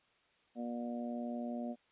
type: harmonic tone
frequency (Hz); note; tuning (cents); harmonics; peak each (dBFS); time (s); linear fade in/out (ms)
119.6; A#2; +45; 2 / 3 / 4 / 5 / 6; -38 / -51 / -52 / -45 / -48; 0.55-1.76; 50
effects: white hiss -71 dBFS RMS until 1.91 s + resampled to 8000 Hz